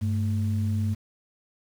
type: tone pair together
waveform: sine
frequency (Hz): 99.34 / 220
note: G2 / A3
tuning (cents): +24 / 0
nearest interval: octave + major second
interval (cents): 1376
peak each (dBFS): -23 / -29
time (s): 0.01-0.95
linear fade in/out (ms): 20
effects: tanh soft clip ceiling -16 dBFS + 8-bit